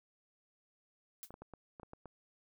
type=noise with exponential decay; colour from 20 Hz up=blue; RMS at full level=-43 dBFS; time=1.23-1.31 s; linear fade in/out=0 ms; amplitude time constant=16 ms
type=clicks; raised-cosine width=1 ms; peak=-35 dBFS; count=8; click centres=1.306 / 1.341 / 1.42 / 1.537 / 1.798 / 1.832 / 1.934 / 2.057 s
effects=none